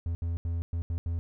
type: tone bursts at uneven times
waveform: triangle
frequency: 84.3 Hz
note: E2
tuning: 39 cents sharp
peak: -26 dBFS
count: 6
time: 0.06-0.15 / 0.22-0.37 / 0.45-0.62 / 0.73-0.82 / 0.9-0.98 / 1.06-1.19 s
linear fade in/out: 0 ms
effects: none